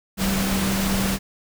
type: tone in noise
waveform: sine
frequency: 193.9 Hz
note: G3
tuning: 19 cents flat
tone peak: -22 dBFS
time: 0.17-1.19 s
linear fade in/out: 50 ms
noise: pink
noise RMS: -25 dBFS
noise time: 0.17-1.19 s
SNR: 0 dB
effects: none